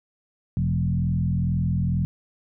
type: tone with frequency modulation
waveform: sine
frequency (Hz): 130.81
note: C3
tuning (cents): 0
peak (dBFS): -20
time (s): 0.57-2.05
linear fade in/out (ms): 0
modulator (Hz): 42.2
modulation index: 1.4
effects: none